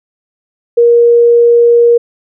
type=tone; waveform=sine; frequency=472.4 Hz; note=A#4; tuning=23 cents sharp; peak=-3 dBFS; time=0.77-1.98 s; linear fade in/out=10 ms; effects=none